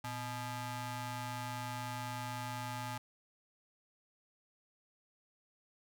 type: ring-modulated tone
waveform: sawtooth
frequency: 370 Hz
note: F#4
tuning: in tune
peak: -32 dBFS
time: 0.04-2.98 s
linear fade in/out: 5 ms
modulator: 487 Hz
effects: none